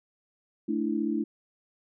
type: chord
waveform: sine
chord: A suspended fourth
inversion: none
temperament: equal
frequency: 220 / 293.7 / 329.6 Hz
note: A3 / D4 / E4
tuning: 0 / 0 / 0 cents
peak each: -30 dBFS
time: 0.68-1.24 s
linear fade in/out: 10 ms
effects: none